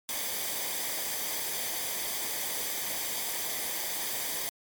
white noise with comb filter, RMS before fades -33 dBFS, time 0.09-4.49 s, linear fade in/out 0 ms, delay 0.73 ms, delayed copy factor -0.6, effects MP3 96 kbps

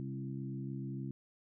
harmonic tone with a mistuned harmonic, 66.9 Hz, C2, 39 cents sharp, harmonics 2 / 3 / 4 / 5, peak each -40 / -44 / -46 / -48 dBFS, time 0-1.11 s, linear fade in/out 0 ms, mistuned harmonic 4, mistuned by +18 cents, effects none

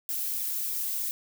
violet noise with flanger, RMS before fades -31 dBFS, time 0.09-1.11 s, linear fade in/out 0 ms, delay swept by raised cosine 0.66 to 4.36 ms, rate 3.2 Hz, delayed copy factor -0.65, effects none

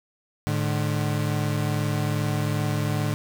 35% pulse tone pair together, 107.59 / 150 Hz, A2 / D3, -38 / +37 cents, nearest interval tritone, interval 575 cents, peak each -24 dBFS, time 0.47-3.14 s, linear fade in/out 0 ms, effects none

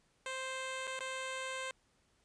10% pulse tone with dropouts, 523.3 Hz, C5, in tune, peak -30 dBFS, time 0.26-1.71 s, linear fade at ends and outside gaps 1 ms, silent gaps 0.871-0.875 / 0.991-1.006 s, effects pink hiss -73 dBFS RMS until 2.24 s + resampled to 22050 Hz

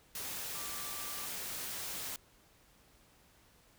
sine tone in noise, 1174.7 Hz, D6, in tune, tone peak -50 dBFS, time 0.55-1.26 s, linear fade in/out 2 ms, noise white, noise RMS -41 dBFS, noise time 0.15-2.16 s, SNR -12 dB, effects pink hiss -65 dBFS RMS until 3.78 s

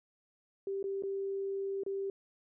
sine tone with dropouts, 392 Hz, G4, in tune, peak -33 dBFS, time 0.67-2.1 s, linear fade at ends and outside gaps 2 ms, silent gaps 0.828-0.84 / 1.024-1.035 / 1.835-1.863 s, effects none

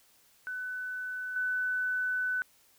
sine tone with level steps, 1500 Hz, F#6, 23 cents sharp, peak -34 / -28 dBFS, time 0.47-2.42 s, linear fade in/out 0 ms, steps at 1.36 s, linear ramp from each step 2 ms, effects white hiss -64 dBFS RMS until 2.78 s

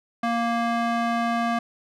square tone with band-pass filter, 233.3 Hz, A#3, 2 cents sharp, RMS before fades -24 dBFS, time 0.23-1.59 s, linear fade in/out 5 ms, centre 1000 Hz, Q 0.85, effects none

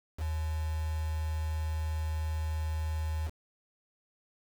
sine tone with quantisation, 78.5 Hz, D#2, 16 cents sharp, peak -30 dBFS, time 0.17-3.31 s, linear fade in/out 50 ms, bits 7, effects none

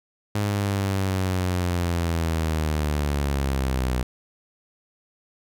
sawtooth linear sweep, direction down, 103.83 to 61.74 Hz, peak -18 dBFS, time 0.35-4.03 s, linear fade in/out 5 ms, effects none

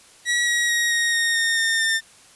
sawtooth tone with pitch steps, 1923 / 1905.3 / 1887.8 / 1870.4 / 1853.2 / 1836.2 / 1819.3 / 1802.5 Hz, B6 / A#6 / A#6 / A#6 / A#6 / A#6 / A#6 / A6, -47 / +37 / +21 / +5 / -11 / -27 / -43 / +41 cents, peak -15 dBFS, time 0.25-2.01 s, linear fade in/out 50 ms, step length 220 ms, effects white hiss -50 dBFS RMS until 2.35 s + resampled to 24000 Hz

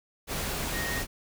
sine tone in noise, 1864.7 Hz, A#6, in tune, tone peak -33 dBFS, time 0.72-1.04 s, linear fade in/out 50 ms, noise pink, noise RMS -32 dBFS, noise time 0.27-1.07 s, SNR -4 dB, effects none

